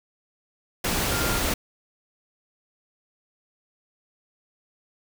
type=tone in noise; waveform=sine; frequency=1396.9 Hz; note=F6; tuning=in tune; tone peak=-31 dBFS; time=1.11-1.39 s; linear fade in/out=5 ms; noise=pink; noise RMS=-25 dBFS; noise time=0.84-1.54 s; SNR=-9 dB; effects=none